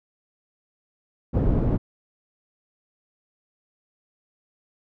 pink low-pass noise, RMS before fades -21 dBFS, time 1.33-1.78 s, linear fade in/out 20 ms, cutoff 380 Hz, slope 12 dB/octave, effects none

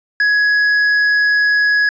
sine tone with tanh clipping, 1675 Hz, G#6, 14 cents sharp, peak -12 dBFS, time 0.2-1.89 s, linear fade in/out 2 ms, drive 7 dB, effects resampled to 16000 Hz

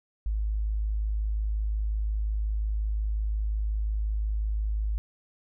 sine tone, 52.8 Hz, G#1, 29 cents sharp, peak -25 dBFS, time 0.26-4.98 s, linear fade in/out 0 ms, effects none

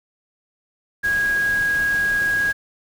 sine tone in noise, 1646 Hz, G#6, 16 cents flat, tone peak -17 dBFS, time 1.03-2.53 s, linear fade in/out 20 ms, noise pink, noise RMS -34 dBFS, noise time 1.03-2.53 s, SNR +14 dB, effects none

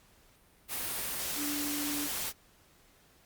sine tone in noise, 291.9 Hz, D4, 10 cents flat, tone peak -35 dBFS, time 1.36-2.09 s, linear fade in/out 50 ms, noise white, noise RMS -35 dBFS, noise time 0.68-2.33 s, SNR -3 dB, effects pink hiss -63 dBFS RMS until 3.25 s + Opus 48 kbps

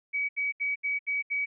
sine tone bursts, 2271 Hz, C#7, 41 cents sharp, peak -26 dBFS, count 6, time 0.13-1.46 s, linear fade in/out 20 ms, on 160 ms, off 74 ms, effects none

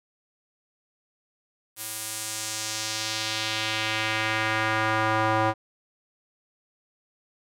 square tone with band-pass filter sweep, 109.6 Hz, A2, 6 cents flat, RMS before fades -27 dBFS, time 1.76-5.54 s, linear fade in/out 50 ms, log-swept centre 12000 to 910 Hz, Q 1.3, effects none

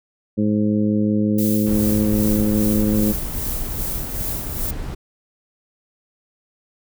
harmonic tone, 105.5 Hz, G#2, 28 cents sharp, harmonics 1 / 2 / 3 / 4 / 5, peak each -25 / -17 / -23 / -29 / -29 dBFS, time 0.37-3.13 s, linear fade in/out 20 ms
violet noise with tremolo, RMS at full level -26 dBFS, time 1.38-4.71 s, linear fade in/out 5 ms, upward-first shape sine, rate 2.5 Hz, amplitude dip 50%
brown noise, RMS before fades -27 dBFS, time 1.66-4.95 s, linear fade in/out 10 ms
effects none

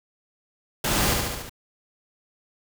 pink noise with echo, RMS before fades -24 dBFS, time 0.84-1.14 s, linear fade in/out 5 ms, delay 71 ms, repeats 5, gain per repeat -3 dB, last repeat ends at 1.495 s, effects none

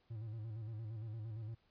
triangle tone with vibrato, 110.4 Hz, A2, 6 cents sharp, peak -40 dBFS, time 0.1-1.55 s, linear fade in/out 10 ms, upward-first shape square, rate 8.7 Hz, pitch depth 65 cents each way, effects pink hiss -75 dBFS RMS until 1.7 s + resampled to 11025 Hz

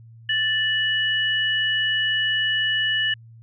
sine tone pair together, 1760 / 2934 Hz, A6 / F#7, 0 / -15 cents, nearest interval major sixth, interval 885 cents, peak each -22 dBFS, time 0.29-3.14 s, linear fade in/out 5 ms, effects added 114 Hz sine -43 dBFS peak until 3.42 s

